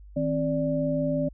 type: tone cluster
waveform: sine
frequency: 158.1 / 264 / 584 Hz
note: D#3 / C4 / D5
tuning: +28 / +16 / -10 cents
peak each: -29 / -27 / -27 dBFS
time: 0.16-1.29 s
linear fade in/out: 10 ms
effects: added 50 Hz sine -44 dBFS peak until 1.33 s